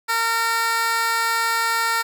15% pulse tone with high-pass filter, 457.7 Hz, A#4, 32 cents flat, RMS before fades -21 dBFS, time 0.08-2.03 s, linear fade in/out 20 ms, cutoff 1200 Hz, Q 1.1, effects none

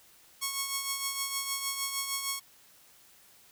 5% pulse tone with tremolo, 1100 Hz, C#6, 14 cents flat, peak -17 dBFS, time 0.41-2.4 s, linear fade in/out 20 ms, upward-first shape triangle, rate 6.5 Hz, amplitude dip 55%, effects white hiss -59 dBFS RMS until 3.51 s

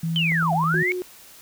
sine tone with pitch glide, 164.4 to 162.23 Hz, E3 to E3, -4 to -27 cents, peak -22 dBFS, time 0.03-0.83 s, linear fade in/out 5 ms, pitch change -23 cents, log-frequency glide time 0.48-0.55 s
sine linear two-way sweep, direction down then up, 3136 to 659.3 to 2249 Hz, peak -20 dBFS, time 0.16-0.92 s, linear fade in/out 0 ms, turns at 0.53 s
click train, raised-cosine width 1 ms, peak -26 dBFS, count 5, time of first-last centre 0.32-0.745 s, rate 9.41 Hz
sine tone, 363.6 Hz, F#4, 30 cents flat, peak -25 dBFS, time 0.74-1.02 s, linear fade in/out 0 ms
effects white hiss -47 dBFS RMS until 1.41 s

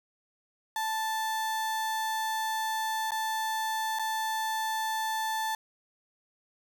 35% pulse tone with dropouts, 880 Hz, A5, in tune, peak -27 dBFS, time 0.76-5.55 s, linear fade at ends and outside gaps 2 ms, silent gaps 3.108-3.118 / 3.988-3.994 s, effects 9-bit

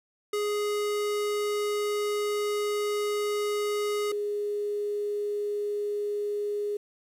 square / sine tone pair in turn, 415.3 / 413.4 Hz, G#4 / G#4, 0 / -8 cents, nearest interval unison, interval 8 cents, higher first, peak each -27 dBFS, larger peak neither, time 0.33-4.12 / 4.12-6.77 s, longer first, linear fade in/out 5 ms, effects resampled to 32000 Hz + 9-bit

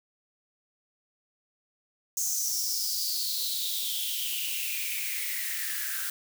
blue noise with high-pass filter sweep, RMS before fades -31 dBFS, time 2.17-6.1 s, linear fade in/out 2 ms, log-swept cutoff 6500 to 1500 Hz, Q 6.8, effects none

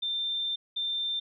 sine tone pair in turn, 3581 / 3581 Hz, A7 / A7, +30 / +30 cents, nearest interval unison, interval 0 cents, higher neither, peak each -28 dBFS, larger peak neither, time 0.02-0.56 / 0.76-1.2 s, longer first, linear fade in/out 10 ms, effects none

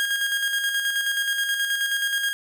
30% pulse tone with tremolo, 1626 Hz, G#6, 37 cents flat, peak -18 dBFS, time 0-2.33 s, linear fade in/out 0 ms, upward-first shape square, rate 9.4 Hz, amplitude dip 40%, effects none

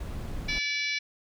brown noise, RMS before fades -35 dBFS, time 0-0.59 s, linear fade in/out 5 ms
harmonic tone, 577 Hz, D5, 31 cents flat, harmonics 3 / 4 / 5 / 6 / 7 / 8 / 9 / 10, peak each -39 / -29 / -41 / -39 / -36 / -43 / -39 / -43 dBFS, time 0.48-0.99 s, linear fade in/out 10 ms
effects none

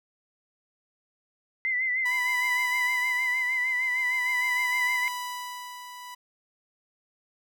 sine tone with vibrato, 2031 Hz, B6, 48 cents sharp, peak -24 dBFS, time 1.65-5.08 s, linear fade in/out 0 ms, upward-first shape sine, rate 6.5 Hz, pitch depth 57 cents each way
sawtooth tone with tremolo, 987.8 Hz, B5, in tune, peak -26 dBFS, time 2.05-6.15 s, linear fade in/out 10 ms, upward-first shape sine, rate 0.45 Hz, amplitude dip 70%
effects none

